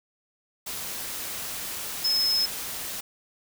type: tone in noise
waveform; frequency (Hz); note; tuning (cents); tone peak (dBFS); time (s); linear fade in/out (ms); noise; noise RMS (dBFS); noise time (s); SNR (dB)
sine; 5180; E8; -31; -21; 2.04-2.46; 10; white; -34; 0.66-3.01; +10
effects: none